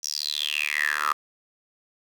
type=tone with high-pass filter sweep; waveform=10% pulse; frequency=74.6 Hz; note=D2; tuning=28 cents sharp; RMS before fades=-27 dBFS; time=0.03-1.13 s; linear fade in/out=5 ms; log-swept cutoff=5900 to 1200 Hz; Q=9.3; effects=none